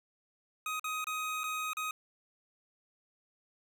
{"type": "tone with dropouts", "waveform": "25% pulse", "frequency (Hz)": 1255, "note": "D#6", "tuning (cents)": 15, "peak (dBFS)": -30, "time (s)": [0.66, 1.91], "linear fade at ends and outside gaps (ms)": 2, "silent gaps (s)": [[0.796, 0.842], [1.043, 1.069], [1.435, 1.439], [1.733, 1.769]], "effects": []}